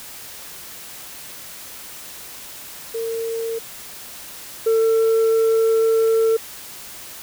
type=tone pair in turn; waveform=sine; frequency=455.3 / 449 Hz; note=A#4 / A4; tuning=-41 / +35 cents; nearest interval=unison; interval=24 cents; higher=first; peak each=-22 / -11 dBFS; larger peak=second; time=2.94-3.59 / 4.66-6.37 s; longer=second; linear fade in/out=10 ms; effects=tanh soft clip ceiling -13 dBFS + white hiss -37 dBFS RMS until 7.22 s